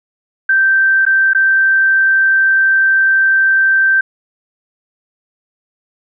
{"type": "tone with dropouts", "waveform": "sine", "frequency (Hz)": 1562, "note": "G6", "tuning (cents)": -7, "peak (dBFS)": -8, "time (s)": [0.49, 4.01], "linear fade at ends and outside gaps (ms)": 5, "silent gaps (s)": [[1.053, 1.064], [1.334, 1.348]], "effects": []}